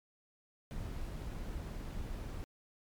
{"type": "noise", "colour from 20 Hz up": "brown", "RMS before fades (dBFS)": -41, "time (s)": [0.71, 2.44], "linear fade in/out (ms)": 0, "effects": ["MP3 96 kbps"]}